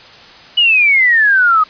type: exponential sweep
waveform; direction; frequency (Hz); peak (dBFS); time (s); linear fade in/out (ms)
sine; down; 2960 to 1237; -7; 0.57-1.64; 10
effects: white hiss -38 dBFS RMS until 1.69 s + resampled to 11025 Hz